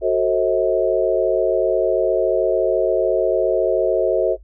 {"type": "chord", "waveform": "sine", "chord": "F# diminished seventh", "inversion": "none", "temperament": "just", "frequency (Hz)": [370, 444, 532.8, 639.4], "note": ["F#4", "A4", "C5", "Eb5"], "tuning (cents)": [0, 16, 31, 47], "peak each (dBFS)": -20, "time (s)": [0.01, 4.37], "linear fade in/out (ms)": 50, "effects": ["noise-tail reverb RT60 0.1 s tail -18 dB re dry", "added 50 Hz sine -41 dBFS peak until 4.43 s"]}